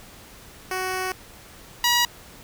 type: tone pair in turn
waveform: 10% pulse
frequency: 372.5 / 962.2 Hz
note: F#4 / B5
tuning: +12 / -45 cents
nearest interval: octave + major third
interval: 1643 cents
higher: second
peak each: -17 / -9 dBFS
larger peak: second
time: 0.71-1.12 / 1.84-2.05 s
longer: first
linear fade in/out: 2 ms
effects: pink hiss -46 dBFS RMS until 2.43 s